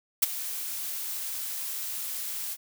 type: noise with ADSR envelope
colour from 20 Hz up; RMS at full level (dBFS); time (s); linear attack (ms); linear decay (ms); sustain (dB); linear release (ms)
blue; -18; 0.22-2.57; 11; 18; -16; 46
effects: none